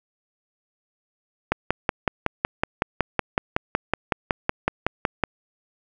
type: click train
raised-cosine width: 0.5 ms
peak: -4 dBFS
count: 21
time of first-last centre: 1.52-5.237 s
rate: 5.38 Hz
effects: none